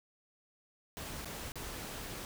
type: noise with dropouts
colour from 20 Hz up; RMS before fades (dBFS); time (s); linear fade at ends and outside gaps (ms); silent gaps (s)
pink; -43; 0.97-2.25; 0; 1.247-1.256 / 1.519-1.556
effects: none